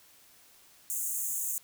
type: high-pass noise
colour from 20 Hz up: pink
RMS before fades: -33 dBFS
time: 0.9-1.58 s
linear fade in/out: 0 ms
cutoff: 6500 Hz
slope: 96 dB/octave
effects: white hiss -59 dBFS RMS until 1.63 s